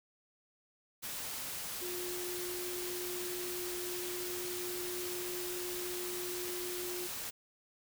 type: tone in noise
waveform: sine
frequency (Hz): 357.8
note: F4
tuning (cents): +42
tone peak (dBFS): -40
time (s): 1.81-7.08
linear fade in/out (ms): 20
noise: white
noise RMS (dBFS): -41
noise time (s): 1.02-7.31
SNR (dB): -2
effects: none